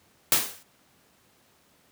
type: noise with exponential decay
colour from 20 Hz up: white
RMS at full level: -17 dBFS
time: 0.32-0.63 s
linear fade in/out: 1 ms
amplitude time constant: 67 ms
effects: pink hiss -62 dBFS RMS until 1.91 s + high-pass 100 Hz 12 dB/octave